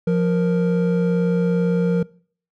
triangle tone pair together, 175.08 / 467.4 Hz, F3 / A#4, +5 / +5 cents, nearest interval octave + perfect fourth, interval 1700 cents, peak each -15 / -19 dBFS, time 0.07-2.03 s, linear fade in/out 5 ms, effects noise-tail reverb RT60 0.5 s tail -23 dB re dry

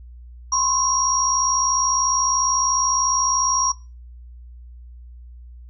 sine tone cluster, 1023 / 1083 / 5660 Hz, C6 / C#6 / F8, -39 / -41 / +22 cents, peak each -23 / -23 / -19 dBFS, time 0.52-3.72 s, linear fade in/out 5 ms, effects noise-tail reverb RT60 0.3 s tail -22 dB re dry + added 60 Hz sine -38 dBFS peak until 5.69 s

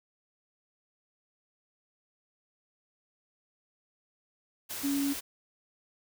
sine tone in noise, 280 Hz, C#4, 18 cents sharp, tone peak -27 dBFS, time 4.83-5.14 s, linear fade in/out 20 ms, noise white, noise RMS -38 dBFS, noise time 4.69-5.21 s, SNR +8 dB, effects none

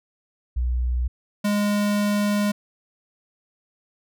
sine / square tone pair in turn, 61.4 / 206 Hz, B1 / G#3, -9 / -14 cents, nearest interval octave + major sixth, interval 2095 cents, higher second, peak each -20 dBFS, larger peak neither, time 0.56-1.08 / 1.44-2.52 s, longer second, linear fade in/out 10 ms, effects none

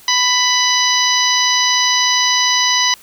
harmonic tone, 993 Hz, B5, 9 cents sharp, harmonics 1 / 2 / 3 / 4 / 5 / 6, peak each -19 / -19 / -19 / -19 / -19 / -19 dBFS, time 0.08-2.94 s, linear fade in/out 2 ms, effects white hiss -44 dBFS RMS until 3.02 s

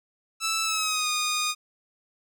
10% pulse tone with pitch glide, 1318.5 to 1230.2 Hz, E6 to D#6, 0 to -20 cents, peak -16 dBFS, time 0.4-1.55 s, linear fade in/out 50 ms, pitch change -120 cents, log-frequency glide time 0.64-1.09 s, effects none

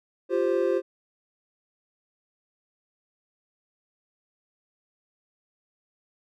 triangle chord, F suspended second, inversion none, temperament just, 349.2 / 392.9 / 523.8 Hz, F4 / G4 / C5, 0 / +4 / +2 cents, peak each -24 dBFS, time 0.29-0.82 s, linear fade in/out 50 ms, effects none

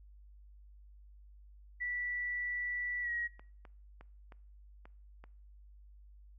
sine tone with pitch glide, 1960 to 1900.9 Hz, B6 to A#6, -14 to +33 cents, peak -34 dBFS, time 1.8-3.28 s, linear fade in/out 20 ms, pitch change -53 cents, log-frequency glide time 3.02-3.1 s
clicks, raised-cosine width 0.5 ms, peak -38 dBFS, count 6, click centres 3.395 / 3.652 / 4.01 / 4.322 / 4.855 / 5.24 s
effects noise-tail reverb RT60 0.6 s tail -22 dB re dry + added 50 Hz sine -54 dBFS peak until 6.38 s

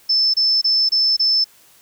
sine tone bursts, 5274 Hz, E8, in tune, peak -13 dBFS, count 5, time 0.09-1.444 s, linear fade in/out 10 ms, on 250 ms, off 26 ms, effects white hiss -51 dBFS RMS until 1.81 s

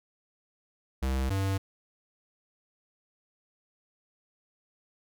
square tone pair in turn, 65.9 / 97.06 Hz, C2 / G2, +13 / -17 cents, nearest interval perfect fifth, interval 670 cents, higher second, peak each -27 / -27 dBFS, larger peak neither, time 1.02-1.3 / 1.3-1.58 s, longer neither, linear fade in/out 10 ms, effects none

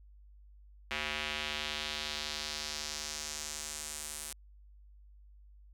square tone with band-pass filter sweep, 75.4 Hz, D2, 46 cents sharp, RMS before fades -39 dBFS, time 0.91-4.33 s, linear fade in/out 0 ms, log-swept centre 2500 to 9500 Hz, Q 1.8, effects added 50 Hz sine -54 dBFS peak until 5.73 s

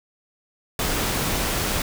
pink noise, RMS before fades -24 dBFS, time 0.79-1.82 s, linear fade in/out 2 ms, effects none

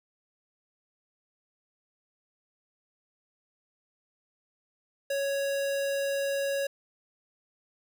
square tone, 555 Hz, C#5, 2 cents sharp, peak -28 dBFS, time 5.1-6.67 s, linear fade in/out 5 ms, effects none

